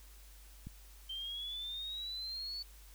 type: click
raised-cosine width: 5 ms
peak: -32 dBFS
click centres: 0.67 s
type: exponential sweep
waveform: sine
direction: up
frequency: 3118 to 4485 Hz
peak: -39 dBFS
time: 1.09-2.63 s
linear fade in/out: 10 ms
effects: added 50 Hz sine -54 dBFS peak until 2.94 s + white hiss -61 dBFS RMS until 2.94 s